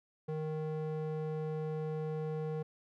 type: tone with band-pass filter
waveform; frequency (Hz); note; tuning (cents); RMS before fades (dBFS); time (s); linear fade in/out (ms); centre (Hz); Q
square; 155.56; D#3; 0; -37; 0.28-2.63; 10; 360; 1.9
effects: none